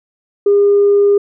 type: tone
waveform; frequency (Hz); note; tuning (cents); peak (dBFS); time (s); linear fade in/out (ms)
sine; 405; G#4; -43; -6; 0.46-1.18; 5
effects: tanh soft clip ceiling -3 dBFS